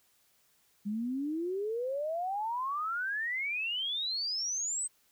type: exponential sweep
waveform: sine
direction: up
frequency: 200 to 8372 Hz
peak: -31 dBFS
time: 0.85-4.88 s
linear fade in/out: 20 ms
effects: white hiss -69 dBFS RMS until 5.11 s